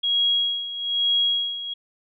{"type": "tone with tremolo", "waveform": "sine", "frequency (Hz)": 3300, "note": "G#7", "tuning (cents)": -12, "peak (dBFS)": -17, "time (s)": [0.03, 1.74], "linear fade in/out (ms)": 10, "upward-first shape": "sine", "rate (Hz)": 1.1, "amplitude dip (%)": 75, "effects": []}